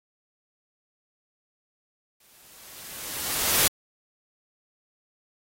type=noise with exponential growth; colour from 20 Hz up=white; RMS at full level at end=-19 dBFS; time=2.2-3.68 s; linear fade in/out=5 ms; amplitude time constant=320 ms; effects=AAC 48 kbps